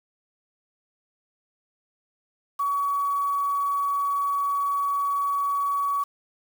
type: tone with quantisation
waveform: sine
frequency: 1131 Hz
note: C#6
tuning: 34 cents sharp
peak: -22 dBFS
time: 2.59-6.04 s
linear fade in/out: 10 ms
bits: 7
effects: none